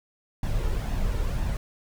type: noise with flanger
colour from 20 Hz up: brown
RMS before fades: -26 dBFS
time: 0.43-1.57 s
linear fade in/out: 2 ms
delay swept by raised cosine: 1.1 to 2.2 ms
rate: 2 Hz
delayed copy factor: +0.5
effects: none